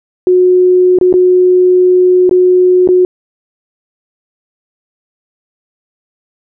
sine tone with dropouts, 364.4 Hz, F#4, 26 cents flat, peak -4 dBFS, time 0.27-3.05 s, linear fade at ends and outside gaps 1 ms, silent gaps 0.987-1.012 / 1.127-1.139 / 2.294-2.311 / 2.875-2.888 s, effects none

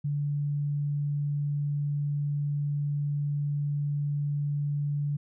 sine tone, 145 Hz, D3, 22 cents flat, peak -26 dBFS, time 0.04-5.17 s, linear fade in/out 10 ms, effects none

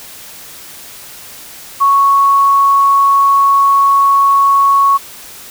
sine tone, 1108.7 Hz, C#6, in tune, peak -6 dBFS, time 1.8-4.98 s, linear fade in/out 20 ms, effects white hiss -33 dBFS RMS until 5.5 s

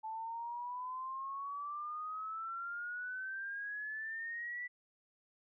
sine exponential sweep, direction up, 872 to 1975.5 Hz, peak -39 dBFS, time 0.03-4.68 s, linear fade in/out 20 ms, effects none

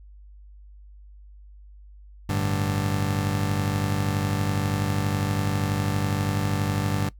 30% pulse chord, G suspended second, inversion none, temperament just, 98 / 110.25 / 147 Hz, G2 / A2 / D3, 0 / +4 / +2 cents, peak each -23 / -29 / -25 dBFS, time 2.29-7.09 s, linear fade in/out 5 ms, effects noise-tail reverb RT60 0.1 s tail -19 dB re dry + added 50 Hz sine -44 dBFS peak until 7.19 s

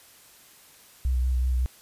sine tone with vibrato, 63.2 Hz, B1, 41 cents sharp, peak -21 dBFS, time 1.05-1.66 s, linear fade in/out 0 ms, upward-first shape sine, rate 5.3 Hz, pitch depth 29 cents each way, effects white hiss -53 dBFS RMS until 1.81 s + resampled to 32000 Hz

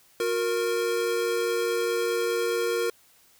square tone pair together, 361.5 / 466.2 Hz, F#4 / A#4, -40 / 0 cents, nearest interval major third, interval 440 cents, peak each -30 / -26 dBFS, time 0.2-2.9 s, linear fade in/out 2 ms, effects white hiss -59 dBFS RMS until 3.39 s

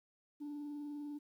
sine tone with vibrato, 292.4 Hz, D4, 7 cents flat, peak -39 dBFS, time 0.4-1.19 s, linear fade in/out 20 ms, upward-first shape square, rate 20 Hz, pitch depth 23 cents each way, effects tanh soft clip ceiling -40 dBFS + 12-bit

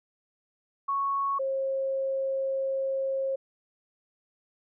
sine tone pair in turn, 1107 / 537.4 Hz, C#6 / C5, -3 / +46 cents, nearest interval octave + minor second, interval 1251 cents, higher first, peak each -25 / -26 dBFS, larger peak first, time 0.88-1.39 / 1.39-3.36 s, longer second, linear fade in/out 10 ms, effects none

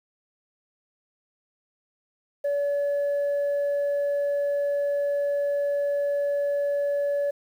sine tone, 571 Hz, D5, 49 cents flat, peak -20 dBFS, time 2.44-7.31 s, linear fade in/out 10 ms, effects tanh soft clip ceiling -21 dBFS + 9-bit

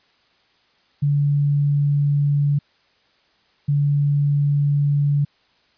sine tone pair in turn, 143.9 / 143.9 Hz, D3 / D3, -35 / -35 cents, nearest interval unison, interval 0 cents, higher neither, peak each -15 dBFS, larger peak neither, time 1.02-2.59 / 3.68-5.25 s, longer neither, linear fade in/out 10 ms, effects white hiss -60 dBFS RMS until 5.77 s + resampled to 11025 Hz

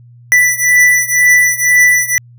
square beating tone pair, 1975.5 / 1977.5 Hz, B6 / B6, 0 / +2 cents, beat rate 2 Hz, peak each -10 / -12 dBFS, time 0.32-2.18 s, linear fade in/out 0 ms, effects added 120 Hz sine -37 dBFS peak until 2.38 s

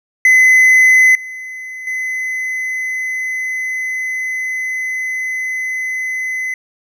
triangle tone with level steps, 2031 Hz, B6, 48 cents sharp, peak -4 / -24 / -16 dBFS, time 0.25-6.54 s, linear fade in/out 2 ms, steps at 1.15 / 1.87 s, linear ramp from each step 2 ms, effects none

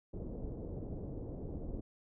pink low-pass noise, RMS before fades -42 dBFS, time 0.13-1.81 s, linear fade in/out 10 ms, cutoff 520 Hz, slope 24 dB/octave, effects none

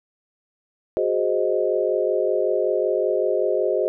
sine chord, Ab dominant seventh, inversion third, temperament equal, 370 / 415.3 / 523.3 / 622.3 Hz, Gb4 / Ab4 / C5 / Eb5, 0 / 0 / 0 / 0 cents, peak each -24 dBFS, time 0.97-3.88 s, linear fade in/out 0 ms, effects none

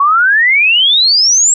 sine exponential sweep, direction up, 1096 to 7740 Hz, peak -6 dBFS, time 0-1.54 s, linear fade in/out 5 ms, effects none

